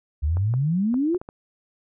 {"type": "exponential sweep", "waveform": "sine", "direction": "up", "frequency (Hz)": [69.3, 374.9], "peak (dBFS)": -19, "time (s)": [0.22, 1.18], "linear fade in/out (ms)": 20}
{"type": "clicks", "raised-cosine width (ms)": 1, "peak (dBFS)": -23, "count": 6, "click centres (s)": [0.37, 0.539, 0.942, 1.147, 1.215, 1.289]}
{"effects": []}